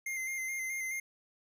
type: tone with vibrato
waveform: square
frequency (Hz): 2093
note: C7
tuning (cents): 0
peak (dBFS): -35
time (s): 0.06-1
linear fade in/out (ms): 5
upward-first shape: square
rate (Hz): 4.7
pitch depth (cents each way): 22
effects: none

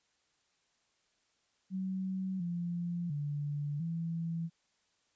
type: tone with pitch steps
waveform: sine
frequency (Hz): 188.7 / 173.1 / 145.7 / 166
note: F#3 / F3 / D3 / E3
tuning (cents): +34 / -15 / -13 / +12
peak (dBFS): -33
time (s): 1.7-4.5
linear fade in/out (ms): 50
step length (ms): 700
effects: white hiss -75 dBFS RMS until 5.15 s + resampled to 16000 Hz

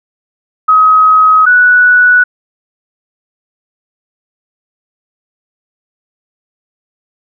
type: tone pair in turn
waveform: sine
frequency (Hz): 1268 / 1475.9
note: D#6 / F#6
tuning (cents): +32 / -5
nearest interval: minor third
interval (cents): 263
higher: second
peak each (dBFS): -3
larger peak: neither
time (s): 0.68-1.46 / 1.46-2.24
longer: neither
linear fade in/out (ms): 10
effects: none

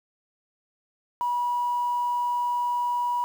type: tone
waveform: sine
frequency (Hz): 970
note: B5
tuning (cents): -31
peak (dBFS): -22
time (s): 1.21-3.24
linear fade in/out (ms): 0
effects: tanh soft clip ceiling -19 dBFS + 8-bit

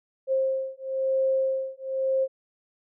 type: beating tone pair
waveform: sine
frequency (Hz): 530 / 531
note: C5 / C5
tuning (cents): +22 / +25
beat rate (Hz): 1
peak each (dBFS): -26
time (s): 0.27-2.28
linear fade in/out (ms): 50
effects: none

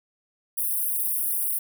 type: high-pass noise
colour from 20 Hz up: white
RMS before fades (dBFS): -26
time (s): 0.57-1.59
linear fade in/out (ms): 10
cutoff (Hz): 9200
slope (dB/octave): 96
effects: none

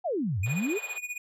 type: exponential two-way sweep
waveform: sine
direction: down then up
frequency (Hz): 794 to 87.31 to 457.7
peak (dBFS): -26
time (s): 0.04-0.79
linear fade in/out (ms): 20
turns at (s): 0.4
type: tone with tremolo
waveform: square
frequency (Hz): 2461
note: D#7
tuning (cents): -20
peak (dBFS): -31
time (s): 0.43-1.18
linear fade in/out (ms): 5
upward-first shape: sine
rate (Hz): 15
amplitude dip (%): 85
type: band-pass noise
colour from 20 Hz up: pink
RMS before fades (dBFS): -46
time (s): 0.46-0.98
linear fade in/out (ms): 2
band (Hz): 430 to 4000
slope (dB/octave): 48
effects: low-pass 12000 Hz 12 dB/octave

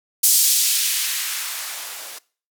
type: noise with band-pass filter sweep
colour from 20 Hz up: violet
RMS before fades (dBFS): -21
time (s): 0.23-2.19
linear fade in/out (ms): 10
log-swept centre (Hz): 6900 to 440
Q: 0.9
effects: noise-tail reverb RT60 0.4 s tail -22 dB re dry

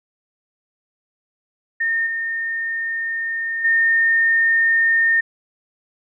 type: tone with level steps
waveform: sine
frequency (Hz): 1825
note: A#6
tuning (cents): -37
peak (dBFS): -17 / -21 / -13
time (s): 1.8-5.21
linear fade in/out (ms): 10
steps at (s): 2.06 / 3.64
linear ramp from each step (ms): 10
effects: none

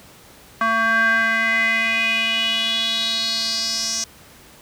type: tone with band-pass filter sweep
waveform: square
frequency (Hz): 225.6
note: A3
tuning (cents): +44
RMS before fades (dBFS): -20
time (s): 0.61-4.04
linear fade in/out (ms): 2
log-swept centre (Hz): 1300 to 5900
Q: 5.7
effects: pink hiss -46 dBFS RMS until 4.61 s + high-pass 60 Hz 12 dB/octave

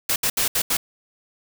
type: noise bursts at uneven times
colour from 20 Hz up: white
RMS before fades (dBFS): -21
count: 5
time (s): 0.09-0.16 / 0.23-0.3 / 0.37-0.48 / 0.55-0.62 / 0.7-0.77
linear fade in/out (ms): 5
effects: none

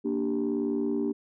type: chord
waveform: sine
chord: G minor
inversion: first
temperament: equal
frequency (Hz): 233.1 / 293.7 / 392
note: Bb3 / D4 / G4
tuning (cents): 0 / 0 / 0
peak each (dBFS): -29 / -28 / -29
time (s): 0.04-1.13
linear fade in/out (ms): 20
effects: tanh soft clip ceiling -20 dBFS

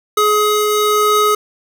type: tone pair together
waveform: square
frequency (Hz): 421 / 1264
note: G#4 / D#6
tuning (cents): +24 / +27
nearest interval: octave + perfect fifth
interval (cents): 1903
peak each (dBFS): -15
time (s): 0.17-1.35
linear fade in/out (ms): 5
effects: none

